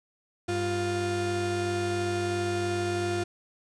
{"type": "tone pair together", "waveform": "35% pulse", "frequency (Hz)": [98.44, 350.8], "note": ["G2", "F4"], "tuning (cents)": [8, 8], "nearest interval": "octave + minor seventh", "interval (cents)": 2200, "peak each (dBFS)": [-31, -26], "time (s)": [0.48, 3.24], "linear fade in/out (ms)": 10, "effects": ["resampled to 22050 Hz", "10-bit"]}